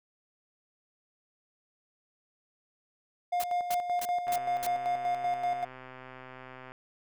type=tone with tremolo; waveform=triangle; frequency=709 Hz; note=F5; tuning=26 cents sharp; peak=-24 dBFS; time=3.32-5.65 s; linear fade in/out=10 ms; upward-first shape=square; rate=5.2 Hz; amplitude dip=55%
type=noise bursts; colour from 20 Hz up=white; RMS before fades=-37 dBFS; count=5; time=3.4-4.665 s; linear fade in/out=0 ms; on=37 ms; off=270 ms
type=click train; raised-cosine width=0.5 ms; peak=-31 dBFS; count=317; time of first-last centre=4.27-6.72 s; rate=129 Hz
effects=none